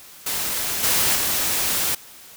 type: noise with level steps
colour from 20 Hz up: white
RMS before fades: -25 / -19 / -22 dBFS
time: 0.26-1.95 s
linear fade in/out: 5 ms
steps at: 0.83 / 1.15 s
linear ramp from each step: 10 ms
effects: white hiss -44 dBFS RMS until 2.36 s